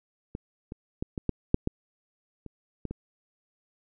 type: clicks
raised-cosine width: 3 ms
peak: -21 / -24 / -17 / -19 / -12 / -6 / -13 / -28 / -20 / -22 dBFS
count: 10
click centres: 0.351 / 0.721 / 1.025 / 1.178 / 1.293 / 1.544 / 1.674 / 2.463 / 2.853 / 2.91 s
effects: none